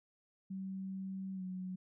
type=tone with pitch glide; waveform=sine; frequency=191.2 to 184.9 Hz; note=G3 to F#3; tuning=-43 to -1 cents; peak=-39 dBFS; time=0.5-1.76 s; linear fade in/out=10 ms; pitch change=-58 cents; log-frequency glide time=1.34-1.43 s; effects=none